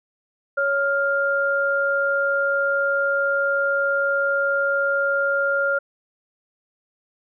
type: tone pair together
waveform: sine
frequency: 557 / 1401.6 Hz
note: C#5 / F6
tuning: +8 / +6 cents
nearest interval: octave + major third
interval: 1598 cents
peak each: -22 / -20 dBFS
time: 0.57-5.79 s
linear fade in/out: 10 ms
effects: none

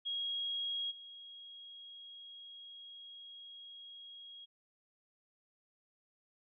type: tone with level steps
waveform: sine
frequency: 3288 Hz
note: G#7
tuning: 18 cents flat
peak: -35 / -49 dBFS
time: 0.05-4.46 s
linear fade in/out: 20 ms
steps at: 0.9 s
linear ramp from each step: 20 ms
effects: none

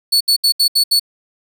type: tone bursts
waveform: 40% pulse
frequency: 4435 Hz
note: C#8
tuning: in tune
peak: -9 dBFS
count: 6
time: 0.12-0.997 s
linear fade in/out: 10 ms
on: 87 ms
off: 71 ms
effects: none

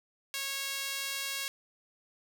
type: tone with high-pass filter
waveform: sawtooth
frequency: 549 Hz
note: C#5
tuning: 17 cents flat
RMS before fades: -36 dBFS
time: 0.34-1.48 s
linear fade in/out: 0 ms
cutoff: 2500 Hz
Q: 0.89
effects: none

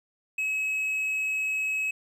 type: tone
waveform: triangle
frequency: 2565 Hz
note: E7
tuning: 48 cents flat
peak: -24 dBFS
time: 0.38-1.91 s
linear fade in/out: 5 ms
effects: none

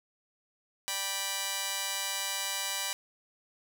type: chord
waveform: 5% pulse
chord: G major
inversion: second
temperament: just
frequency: 588 / 784 / 980 Hz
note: D5 / G5 / B5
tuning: +2 / 0 / -14 cents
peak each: -29 / -26 / -23 dBFS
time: 0.88-2.93 s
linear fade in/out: 0 ms
effects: none

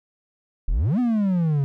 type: exponential two-way sweep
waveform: triangle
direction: up then down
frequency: 31.32 to 255 to 135.5 Hz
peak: -16 dBFS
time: 0.68-1.64 s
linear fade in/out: 0 ms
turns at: 0.99 s
effects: none

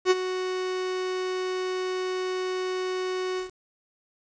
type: tone with ADSR envelope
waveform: 45% pulse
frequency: 370 Hz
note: F#4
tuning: in tune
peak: -15 dBFS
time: 0.05-3.51 s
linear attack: 57 ms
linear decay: 31 ms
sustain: -12 dB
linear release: 130 ms
effects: resampled to 16000 Hz + 8-bit

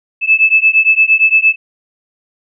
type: beating tone pair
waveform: sine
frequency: 2613 / 2621.7 Hz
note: E7 / E7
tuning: -16 / -10 cents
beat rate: 8.7 Hz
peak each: -10 dBFS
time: 0.21-1.56 s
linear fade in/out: 50 ms
effects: none

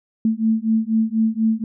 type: beating tone pair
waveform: sine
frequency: 220 / 224.1 Hz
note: A3 / A3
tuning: 0 / +32 cents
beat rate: 4.1 Hz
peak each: -19 dBFS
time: 0.25-1.64 s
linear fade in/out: 2 ms
effects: none

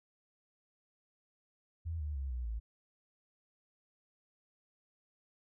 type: tone with pitch steps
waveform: sine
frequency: 82.41 / 74.7 / 67.72 / 61.38 / 55.64 Hz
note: E2 / D2 / C#2 / B1 / A1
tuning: 0 / +30 / -40 / -10 / +20 cents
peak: -35 dBFS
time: 1.85-2.6 s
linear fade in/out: 20 ms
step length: 150 ms
effects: none

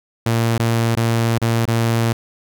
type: tone with dropouts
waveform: sawtooth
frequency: 115.3 Hz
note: A#2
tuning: 19 cents flat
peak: -11 dBFS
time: 0.26-2.13 s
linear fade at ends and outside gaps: 5 ms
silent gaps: 0.58-0.596 / 0.953-0.969 / 1.383-1.416 / 1.655-1.677 s
effects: none

